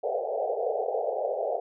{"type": "band-pass noise", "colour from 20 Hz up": "pink", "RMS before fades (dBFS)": -29, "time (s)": [0.03, 1.6], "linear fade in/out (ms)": 10, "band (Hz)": [420, 770], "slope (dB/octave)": 96, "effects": []}